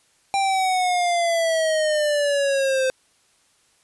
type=exponential sweep; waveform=square; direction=down; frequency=793 to 518 Hz; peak=-19 dBFS; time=0.34-2.9 s; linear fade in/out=0 ms; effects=white hiss -61 dBFS RMS until 3.83 s + resampled to 24000 Hz